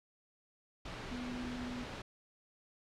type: tone in noise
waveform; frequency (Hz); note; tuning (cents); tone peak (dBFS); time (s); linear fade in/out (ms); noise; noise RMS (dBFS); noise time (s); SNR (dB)
sine; 246.9; B3; 0; -40; 1.11-1.84; 5; pink; -44; 0.85-2.02; +1
effects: low-pass 4000 Hz 12 dB/octave